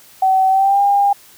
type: tone with pitch glide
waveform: sine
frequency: 761 to 804.4 Hz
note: F#5 to G5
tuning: +48 to +44 cents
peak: -10 dBFS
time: 0.22-1.13 s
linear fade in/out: 5 ms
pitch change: +96 cents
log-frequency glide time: 0.49-0.81 s
effects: white hiss -45 dBFS RMS until 1.37 s